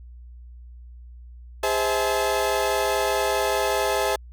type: tone cluster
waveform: 35% pulse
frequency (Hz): 407.1 / 519 / 646 / 859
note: G#4 / C5 / E5 / A5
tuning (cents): -35 / -14 / -35 / -42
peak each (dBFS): -25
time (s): 1.63-4.16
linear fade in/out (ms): 5
effects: added 60 Hz sine -40 dBFS peak until 4.32 s